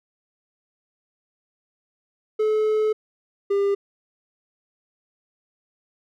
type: tone pair in turn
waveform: triangle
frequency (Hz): 430.9 / 399.8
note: A4 / G4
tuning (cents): -36 / +34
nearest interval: minor second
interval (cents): 130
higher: first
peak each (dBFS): -16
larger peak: neither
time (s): 2.39-2.93 / 3.5-3.75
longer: first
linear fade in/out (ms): 10
effects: none